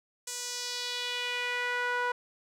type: tone with band-pass filter sweep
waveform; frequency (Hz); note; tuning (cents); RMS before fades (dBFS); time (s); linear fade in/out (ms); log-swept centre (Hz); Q
sawtooth; 490; B4; -14; -33; 0.27-2.12; 5; 7500 to 1200; 2
effects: none